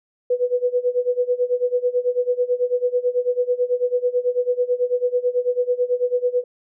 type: tone with tremolo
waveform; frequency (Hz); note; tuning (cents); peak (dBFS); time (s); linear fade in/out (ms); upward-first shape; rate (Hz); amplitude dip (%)
sine; 493.9; B4; 0; -14; 0.3-6.44; 5; sine; 9.1; 90
effects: none